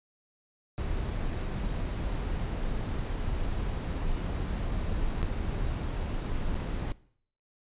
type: noise with dropouts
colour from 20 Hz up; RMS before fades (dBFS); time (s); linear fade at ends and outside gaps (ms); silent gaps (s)
brown; -31; 0.78-6.92; 0; 5.218-5.229 / 6.543-6.551
effects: noise-tail reverb RT60 0.6 s tail -20 dB re dry + resampled to 8000 Hz